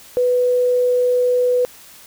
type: tone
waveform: sine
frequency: 495.4 Hz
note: B4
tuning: 5 cents sharp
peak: -13 dBFS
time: 0.17-1.65 s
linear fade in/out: 0 ms
effects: white hiss -43 dBFS RMS until 2.06 s